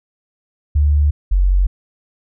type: tone pair in turn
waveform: sine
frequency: 73.42 / 46.25 Hz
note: D2 / F#1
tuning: 0 / 0 cents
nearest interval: minor sixth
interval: 800 cents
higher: first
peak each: -10 dBFS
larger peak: neither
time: 0.75-1.11 / 1.31-1.67 s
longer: neither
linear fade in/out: 10 ms
effects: none